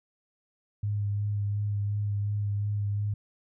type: tone with vibrato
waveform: sine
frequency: 102.7 Hz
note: G#2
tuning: 19 cents flat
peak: -26 dBFS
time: 0.83-3.14 s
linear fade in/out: 5 ms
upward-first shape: sine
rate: 2.8 Hz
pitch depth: 17 cents each way
effects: none